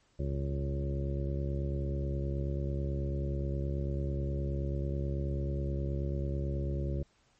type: harmonic tone with a mistuned harmonic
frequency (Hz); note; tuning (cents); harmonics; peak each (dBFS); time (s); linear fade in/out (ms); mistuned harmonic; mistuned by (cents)
69.3; C#2; 0; 1 / 2 / 3 / 4 / 5 / 6 / 7 / 8; -33 / -35 / -42 / -48 / -41 / -46 / -54 / -44; 0.19-7.03; 5; 1; +21
effects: pink hiss -69 dBFS RMS until 7.39 s + MP3 32 kbps